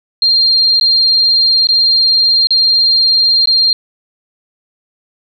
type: tone with dropouts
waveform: sine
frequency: 4194 Hz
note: C8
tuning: 3 cents sharp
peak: -7 dBFS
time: 0.22-3.73 s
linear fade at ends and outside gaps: 2 ms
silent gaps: 0.798-0.811 / 1.671-1.688 / 2.471-2.506 / 3.457-3.473 s
effects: none